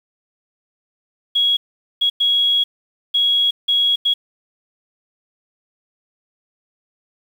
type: tone bursts at uneven times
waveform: sine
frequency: 3322 Hz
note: G#7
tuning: in tune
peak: -13 dBFS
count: 6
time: 1.35-1.57 / 2.01-2.1 / 2.2-2.64 / 3.14-3.51 / 3.68-3.96 / 4.05-4.14 s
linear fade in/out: 10 ms
effects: 7-bit

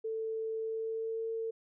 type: tone with pitch glide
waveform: sine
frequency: 444.2 to 450.4 Hz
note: A4 to A4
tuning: +16 to +40 cents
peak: -33 dBFS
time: 0.04-1.51 s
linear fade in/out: 10 ms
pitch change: +24 cents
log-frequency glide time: 0.57-1.3 s
effects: none

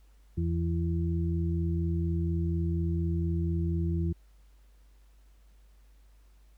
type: harmonic tone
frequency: 84.2 Hz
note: E2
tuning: 37 cents sharp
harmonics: 1 / 2 / 4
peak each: -28 / -31 / -36 dBFS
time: 0.37-4.13 s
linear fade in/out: 10 ms
effects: added 50 Hz sine -55 dBFS peak until 6.57 s + pink hiss -70 dBFS RMS until 6.57 s

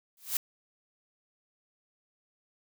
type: noise with exponential growth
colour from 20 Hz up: blue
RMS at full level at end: -25 dBFS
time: 0.17-0.37 s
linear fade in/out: 2 ms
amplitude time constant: 42 ms
effects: none

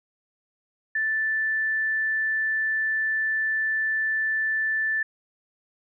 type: tone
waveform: sine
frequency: 1760 Hz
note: A6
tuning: in tune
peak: -22 dBFS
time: 0.95-5.03 s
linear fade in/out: 5 ms
effects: none

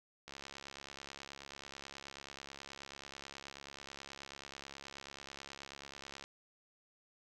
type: click train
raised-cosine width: 0.2 ms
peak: -30 dBFS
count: 414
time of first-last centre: 0.28-6.24 s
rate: 69.3 Hz
effects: none

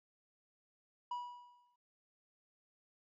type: tone with exponential decay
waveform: triangle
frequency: 975 Hz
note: B5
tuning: 23 cents flat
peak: -34 dBFS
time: 1.11-1.76 s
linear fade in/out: 5 ms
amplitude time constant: 140 ms
effects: resampled to 16000 Hz

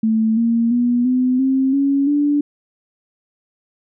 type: tone with pitch steps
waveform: sine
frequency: 221.1 / 231.4 / 242.2 / 253.5 / 265.4 / 277.8 / 290.7 Hz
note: A3 / A#3 / B3 / B3 / C4 / C#4 / D4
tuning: +9 / -13 / -34 / +45 / +25 / +4 / -18 cents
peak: -13 dBFS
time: 0.03-2.41 s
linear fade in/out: 5 ms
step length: 340 ms
effects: none

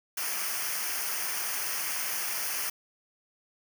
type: noise with comb filter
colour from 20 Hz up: white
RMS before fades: -32 dBFS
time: 0.17-2.7 s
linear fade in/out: 5 ms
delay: 0.26 ms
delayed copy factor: -0.75
effects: none

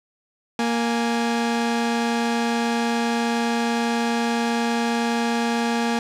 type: tone pair together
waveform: sawtooth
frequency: 233.1 / 830.7 Hz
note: A#3 / G#5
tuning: 0 / 0 cents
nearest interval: octave + minor seventh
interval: 2200 cents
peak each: -17 / -23 dBFS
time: 0.59-5.99 s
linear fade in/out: 2 ms
effects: low-pass 7000 Hz 12 dB/octave + 9-bit

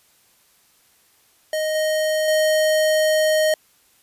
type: tone with level steps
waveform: square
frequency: 622.3 Hz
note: D#5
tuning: in tune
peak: -21 / -19 / -16 dBFS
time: 1.53-3.54 s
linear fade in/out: 2 ms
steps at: 1.75 / 2.28 s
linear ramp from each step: 2 ms
effects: white hiss -58 dBFS RMS until 4.02 s + resampled to 32000 Hz

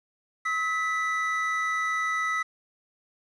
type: tone pair together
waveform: triangle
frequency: 1283.9 / 1975.5 Hz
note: E6 / B6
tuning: -46 / 0 cents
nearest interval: perfect fifth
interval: 746 cents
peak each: -26 dBFS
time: 0.45-2.43 s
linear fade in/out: 10 ms
effects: resampled to 22050 Hz + 9-bit

